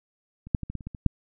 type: clicks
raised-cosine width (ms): 5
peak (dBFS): -29 / -9 / -20 / -22 / -19 / -30 / -22 / -25 / -6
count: 9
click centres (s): 0.47 / 0.548 / 0.633 / 0.7 / 0.753 / 0.808 / 0.87 / 0.948 / 1.063
effects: none